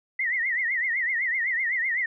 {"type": "tone with vibrato", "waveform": "sine", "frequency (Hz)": 1975.5, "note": "B6", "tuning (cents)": 0, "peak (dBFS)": -23, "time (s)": [0.19, 2.06], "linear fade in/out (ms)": 5, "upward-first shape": "triangle", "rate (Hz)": 7.9, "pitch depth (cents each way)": 170, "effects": []}